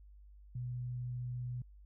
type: tone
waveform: sine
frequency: 123.6 Hz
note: B2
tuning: 2 cents sharp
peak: -37 dBFS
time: 0.55-1.62 s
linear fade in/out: 5 ms
effects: added 50 Hz sine -54 dBFS peak until 1.85 s